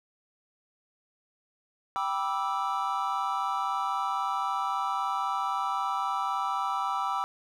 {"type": "chord", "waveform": "triangle", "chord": "E minor seventh", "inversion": "first", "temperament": "equal with one note detuned", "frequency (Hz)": [784, 977, 1174.7, 1318.5], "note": ["G5", "B5", "D6", "E6"], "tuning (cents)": [0, -19, 0, 0], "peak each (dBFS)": -31, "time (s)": [1.96, 7.24], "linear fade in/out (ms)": 0, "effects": []}